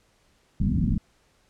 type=low-pass noise; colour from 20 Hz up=white; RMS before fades=-23 dBFS; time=0.6-0.98 s; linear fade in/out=5 ms; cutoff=240 Hz; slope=48 dB/octave; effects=pink hiss -64 dBFS RMS until 1.49 s + low-pass 9000 Hz 12 dB/octave